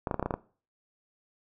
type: clicks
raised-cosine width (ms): 1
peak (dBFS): -15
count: 8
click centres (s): 0.072 / 0.112 / 0.143 / 0.196 / 0.227 / 0.26 / 0.308 / 0.34
effects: noise-tail reverb RT60 0.4 s tail -19 dB re dry